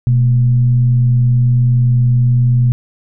sine tone with frequency modulation, 123.47 Hz, B2, in tune, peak -8 dBFS, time 0.07-2.72 s, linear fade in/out 0 ms, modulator 98.8 Hz, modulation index 0.26, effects none

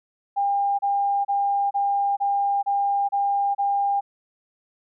sine tone bursts, 802 Hz, G5, 39 cents sharp, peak -19 dBFS, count 8, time 0.36-4.01 s, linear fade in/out 20 ms, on 430 ms, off 30 ms, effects none

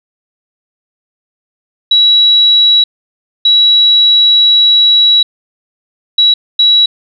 sine tone bursts at uneven times, 3900 Hz, B7, 23 cents flat, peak -4 dBFS, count 4, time 1.91-2.84 / 3.45-5.23 / 6.18-6.34 / 6.59-6.86 s, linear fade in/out 5 ms, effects none

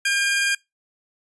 sawtooth tone pair together, 1606 / 2419 Hz, G6 / D#7, +41 / -49 cents, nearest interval perfect fifth, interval 710 cents, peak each -17 / -20 dBFS, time 0.05-0.55 s, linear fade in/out 5 ms, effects noise-tail reverb RT60 0.2 s tail -24 dB re dry + resampled to 24000 Hz

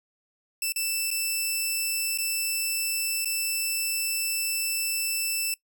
10% pulse tone with dropouts, 2653 Hz, E7, 10 cents sharp, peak -17 dBFS, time 0.62-5.54 s, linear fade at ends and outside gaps 2 ms, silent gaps 0.722-0.76 / 1.105-1.112 / 2.176-2.185 / 3.247-3.256 s, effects noise-tail reverb RT60 0.1 s tail -22 dB re dry

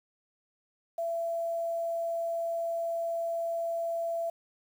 sine tone with quantisation, 671 Hz, E5, 31 cents sharp, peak -29 dBFS, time 0.98-4.3 s, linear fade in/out 5 ms, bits 9, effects none

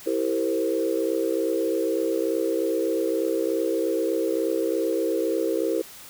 sine chord, C dominant seventh, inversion first, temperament equal with one note detuned, 329.6 / 392 / 460 / 523.3 Hz, E4 / G4 / Bb4 / C5, 0 / 0 / -23 / 0 cents, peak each -26 / -28 / -26 / -28 dBFS, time 0.06-5.82 s, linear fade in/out 10 ms, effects tanh soft clip ceiling -11 dBFS + white hiss -44 dBFS RMS until 6.09 s

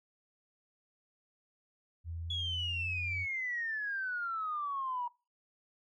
sine tone with pitch glide, 83.4 to 89.9 Hz, E2 to F#2, +21 to -49 cents, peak -37 dBFS, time 2.04-3.27 s, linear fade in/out 50 ms, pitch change +130 cents, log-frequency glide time 2.22-3.05 s
sine exponential sweep, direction down, 3400 to 952 Hz, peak -33 dBFS, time 2.3-5.08 s, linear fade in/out 5 ms
effects noise-tail reverb RT60 0.3 s tail -23 dB re dry + tanh soft clip ceiling -26 dBFS

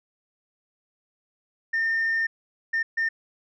sine tone bursts at uneven times, 1813 Hz, A#6, 49 cents flat, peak -20 dBFS, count 3, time 1.73-2.27 / 2.73-2.83 / 2.97-3.09 s, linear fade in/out 10 ms, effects tanh soft clip ceiling -19 dBFS

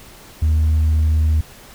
sine tone with tanh clipping, 78 Hz, D#2, 5 cents sharp, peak -13 dBFS, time 0.42-1.41 s, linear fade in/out 5 ms, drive 1 dB, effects pink hiss -42 dBFS RMS until 1.74 s

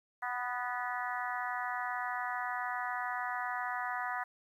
harmonic tone with a mistuned harmonic, 247.1 Hz, B3, 1 cent sharp, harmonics 3 / 4 / 5 / 6 / 7 / 8, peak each -39 / -40 / -41 / -42 / -42 / -43 dBFS, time 0.22-4.24 s, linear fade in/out 10 ms, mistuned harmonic 8, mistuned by -26 cents, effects 11-bit

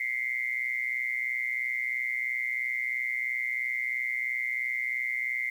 sine tone with amplitude modulation, 2093 Hz, C7, in tune, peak -24 dBFS, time 0-5.5 s, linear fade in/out 5 ms, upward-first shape sine, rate 123 Hz, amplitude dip 90%, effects 9-bit

